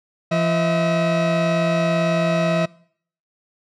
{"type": "tone pair together", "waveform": "40% pulse", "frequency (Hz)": [170.04, 642], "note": ["F3", "E5"], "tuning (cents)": [-46, -46], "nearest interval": "octave + major seventh", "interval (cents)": 2300, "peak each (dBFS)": -19, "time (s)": [0.31, 2.66], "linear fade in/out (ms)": 10, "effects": ["noise-tail reverb RT60 0.6 s tail -23 dB re dry", "low-pass 4000 Hz 12 dB/octave"]}